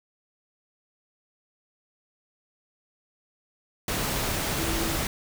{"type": "tone in noise", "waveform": "sine", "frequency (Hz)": 329, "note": "E4", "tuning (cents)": -3, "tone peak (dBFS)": -32, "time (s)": [4.59, 4.96], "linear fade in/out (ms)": 2, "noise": "pink", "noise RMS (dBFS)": -28, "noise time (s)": [3.88, 5.07], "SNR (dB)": -7, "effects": []}